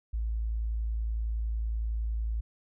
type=tone; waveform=sine; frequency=55.4 Hz; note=A1; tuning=13 cents sharp; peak=-28 dBFS; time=0.13-2.41 s; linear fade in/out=10 ms; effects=none